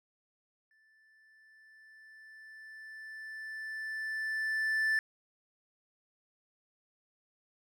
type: tone with exponential growth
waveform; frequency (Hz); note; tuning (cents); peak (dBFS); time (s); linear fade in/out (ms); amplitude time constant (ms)
triangle; 1760; A6; 0; -24; 0.71-4.99; 1; 930
effects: none